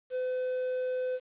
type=tone; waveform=triangle; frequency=508 Hz; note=B4; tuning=49 cents sharp; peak=-27 dBFS; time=0.1-1.2 s; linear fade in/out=50 ms; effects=resampled to 8000 Hz + 10-bit